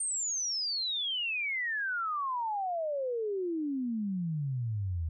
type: exponential sweep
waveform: sine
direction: down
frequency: 8870 to 77.78 Hz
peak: -30 dBFS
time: 0-5.09 s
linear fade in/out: 5 ms
effects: none